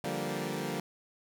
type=chord; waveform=15% pulse; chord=G minor seventh; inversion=second; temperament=equal; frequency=146.83 / 174.61 / 196 / 233.1 Hz; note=D3 / F3 / G3 / Bb3; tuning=0 / 0 / 0 / 0 cents; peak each=-32 dBFS; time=0.04-0.8 s; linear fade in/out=2 ms; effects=none